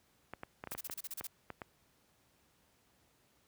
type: clicks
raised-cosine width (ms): 0.5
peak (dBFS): -27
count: 10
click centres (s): 0.336 / 0.434 / 0.639 / 0.673 / 0.719 / 0.75 / 0.898 / 1.21 / 1.503 / 1.618
type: noise bursts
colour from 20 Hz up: blue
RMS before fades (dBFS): -42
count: 9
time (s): 0.71-1.271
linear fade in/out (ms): 5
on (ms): 33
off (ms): 33
effects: pink hiss -71 dBFS RMS until 3.47 s + high-pass 60 Hz 12 dB/octave